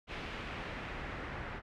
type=noise with low-pass filter sweep; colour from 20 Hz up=pink; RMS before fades=-42 dBFS; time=0.07-1.62 s; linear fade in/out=50 ms; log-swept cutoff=2800 to 1800 Hz; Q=1.5; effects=none